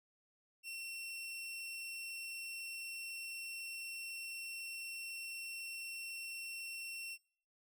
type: tone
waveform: sawtooth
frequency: 2714 Hz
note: E7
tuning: 50 cents sharp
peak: -40 dBFS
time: 0.63-7.18 s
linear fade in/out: 50 ms
effects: noise-tail reverb RT60 0.5 s tail -22 dB re dry